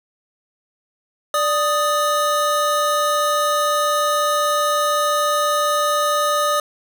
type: tone pair together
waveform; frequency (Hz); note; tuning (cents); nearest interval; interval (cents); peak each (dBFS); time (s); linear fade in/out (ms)
square; 589.2 / 1244.5; D5 / D#6; +6 / 0; octave + minor second; 1294; -21 / -19; 1.34-6.6; 2
effects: none